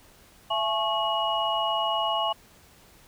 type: tone cluster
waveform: sine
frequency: 671 / 854 / 1097 / 2905 Hz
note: E5 / G#5 / C#6 / F#7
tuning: +31 / +48 / -18 / -32 cents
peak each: -29 dBFS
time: 0.5-2.33 s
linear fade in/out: 10 ms
effects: pink hiss -55 dBFS RMS until 3.07 s